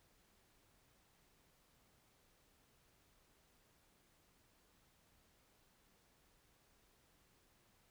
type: silence
effects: pink hiss -73 dBFS RMS until 7.9 s